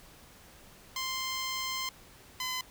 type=tone pair in turn; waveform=10% pulse; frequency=1046.5 / 1019.1 Hz; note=C6 / C6; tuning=0 / -46 cents; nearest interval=unison; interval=46 cents; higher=first; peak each=-24 dBFS; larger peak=neither; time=0.96-1.89 / 2.4-2.61 s; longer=first; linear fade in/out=2 ms; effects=pink hiss -55 dBFS RMS until 2.7 s